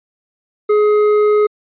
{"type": "tone with hard clipping", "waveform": "triangle", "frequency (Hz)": 420.3, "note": "G#4", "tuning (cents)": 21, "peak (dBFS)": -11, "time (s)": [0.69, 1.47], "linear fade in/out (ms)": 10, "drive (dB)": 11, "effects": ["resampled to 8000 Hz"]}